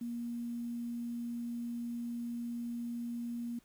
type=tone with quantisation; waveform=sine; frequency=236.7 Hz; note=A#3; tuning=27 cents sharp; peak=-36 dBFS; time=0.01-3.59 s; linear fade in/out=5 ms; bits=10; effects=pink hiss -68 dBFS RMS until 3.64 s